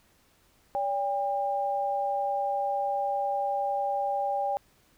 sine tone pair together, 571 / 801.7 Hz, D5 / G5, -49 / +39 cents, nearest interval tritone, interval 588 cents, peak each -31 / -27 dBFS, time 0.75-4.57 s, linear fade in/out 0 ms, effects pink hiss -64 dBFS RMS until 4.97 s

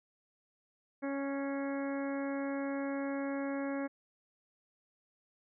harmonic tone with a mistuned harmonic, 277.2 Hz, C#4, in tune, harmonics 1 / 2 / 3 / 4 / 5 / 6 / 7 / 8, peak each -35 / -39 / -47 / -49 / -50 / -48 / -54 / -51 dBFS, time 1.02-3.88 s, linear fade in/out 20 ms, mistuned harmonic 8, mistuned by -30 cents, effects none

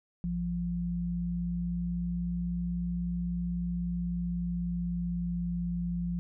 sine tone pair together, 58.2 / 174.4 Hz, A#1 / F3, -2 / -2 cents, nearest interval octave + perfect fifth, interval 1900 cents, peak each -37 / -30 dBFS, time 0.24-6.19 s, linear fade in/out 0 ms, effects none

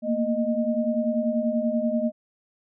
sine tone cluster, 227 / 237.3 / 617 Hz, A#3 / A#3 / D#5, -46 / +31 / -15 cents, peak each -26 dBFS, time 0.02-2.12 s, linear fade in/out 50 ms, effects none

